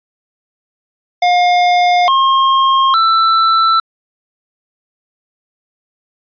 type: tone with pitch steps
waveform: square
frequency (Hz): 712 / 1071 / 1330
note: F5 / C6 / E6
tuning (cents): +33 / +40 / +15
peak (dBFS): -9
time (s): 1.22-3.8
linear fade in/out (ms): 5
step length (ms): 860
effects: resampled to 11025 Hz